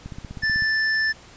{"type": "click train", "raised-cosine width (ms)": 5, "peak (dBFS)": -22, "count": 10, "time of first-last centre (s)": [0.06, 0.623], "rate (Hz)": 16}
{"type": "tone", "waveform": "square", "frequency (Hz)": 1760, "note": "A6", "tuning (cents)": 0, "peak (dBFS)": -20, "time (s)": [0.42, 1.13], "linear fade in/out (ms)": 20}
{"effects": ["pink hiss -47 dBFS RMS until 1.36 s", "resampled to 16000 Hz"]}